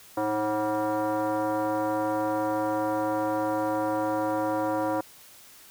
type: tone with frequency modulation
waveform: sine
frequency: 111.7 Hz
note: A2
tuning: 27 cents sharp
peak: -24 dBFS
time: 0.17-5.01 s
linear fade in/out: 5 ms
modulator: 427 Hz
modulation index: 2.2
effects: white hiss -51 dBFS RMS until 5.7 s